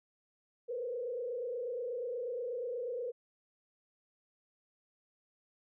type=tone with frequency modulation; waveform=sine; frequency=488.2 Hz; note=B4; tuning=20 cents flat; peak=-35 dBFS; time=0.68-3.12 s; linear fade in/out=20 ms; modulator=28.3 Hz; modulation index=1.1; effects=none